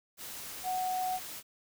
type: tone in noise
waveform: sine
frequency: 740 Hz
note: F#5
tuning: in tune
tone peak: -30 dBFS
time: 0.63-1.2 s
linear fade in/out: 50 ms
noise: white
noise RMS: -43 dBFS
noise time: 0.17-1.43 s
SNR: +10 dB
effects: none